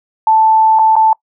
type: tone with dropouts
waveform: sine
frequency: 880 Hz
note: A5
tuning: in tune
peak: -6 dBFS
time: 0.27-1.13 s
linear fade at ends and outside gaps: 2 ms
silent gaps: 0.789-0.793 / 0.956-0.964 s
effects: noise-tail reverb RT60 0.1 s tail -24 dB re dry